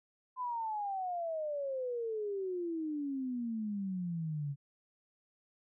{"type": "exponential sweep", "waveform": "sine", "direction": "down", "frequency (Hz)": [1024, 138.3], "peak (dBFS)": -34, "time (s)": [0.36, 4.56], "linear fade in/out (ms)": 50, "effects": []}